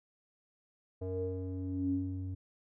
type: tone with low-pass filter sweep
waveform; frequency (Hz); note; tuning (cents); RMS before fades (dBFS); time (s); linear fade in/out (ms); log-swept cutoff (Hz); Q
square; 92.9; F#2; +7; -36; 1.01-2.35; 10; 540 to 200; 8.7
effects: none